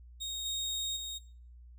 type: tone with level steps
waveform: 30% pulse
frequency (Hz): 3729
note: A#7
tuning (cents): 0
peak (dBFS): -33 / -30 / -35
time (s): 0.2-1.19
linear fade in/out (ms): 20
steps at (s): 0.45 / 0.96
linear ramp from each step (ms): 10
effects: noise-tail reverb RT60 0.5 s tail -21 dB re dry + added 60 Hz sine -50 dBFS peak until 1.78 s